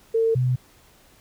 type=tone pair in turn; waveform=sine; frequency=452 / 126.4 Hz; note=A4 / B2; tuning=+47 / +41 cents; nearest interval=octave + minor seventh; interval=2206 cents; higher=first; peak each=-17 / -18 dBFS; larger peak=first; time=0.14-0.35 / 0.35-0.56 s; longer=neither; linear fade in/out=10 ms; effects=pink hiss -55 dBFS RMS until 1.2 s